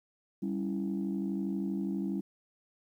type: chord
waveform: sine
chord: C# diminished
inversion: second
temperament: equal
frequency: 196 / 277.2 / 329.6 Hz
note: G3 / C#4 / E4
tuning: 0 / 0 / 0 cents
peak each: -32 / -36 / -36 dBFS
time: 0.42-2.21 s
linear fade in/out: 10 ms
effects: tanh soft clip ceiling -24 dBFS + 11-bit